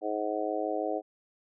harmonic tone, 106.1 Hz, G#2, 38 cents sharp, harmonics 3 / 4 / 5 / 6 / 7, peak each -35 / -35 / -35 / -35 / -35 dBFS, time 0.01-1.02 s, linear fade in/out 50 ms, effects none

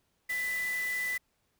sine tone in noise, 1992 Hz, B6, 14 cents sharp, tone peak -30 dBFS, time 0.29-1.18 s, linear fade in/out 10 ms, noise white, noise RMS -43 dBFS, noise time 0.29-1.18 s, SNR +10 dB, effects pink hiss -75 dBFS RMS until 1.59 s

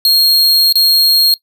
45% pulse tone with dropouts, 4253 Hz, C8, 27 cents sharp, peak -6 dBFS, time 0.05-1.34 s, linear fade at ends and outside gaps 1 ms, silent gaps 0.725-0.755 s, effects noise-tail reverb RT60 0.1 s tail -22 dB re dry

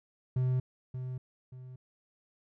triangle tone with echo, 127.7 Hz, C3, 42 cents flat, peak -24 dBFS, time 0.36-0.6 s, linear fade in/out 5 ms, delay 580 ms, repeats 2, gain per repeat -9 dB, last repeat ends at 1.76 s, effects none

